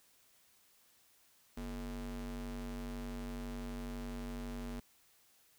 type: ring-modulated tone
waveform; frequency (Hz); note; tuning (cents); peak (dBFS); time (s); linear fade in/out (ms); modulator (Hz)
square; 97; G2; -18; -38; 1.57-4.8; 5; 143
effects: white hiss -68 dBFS RMS until 5.58 s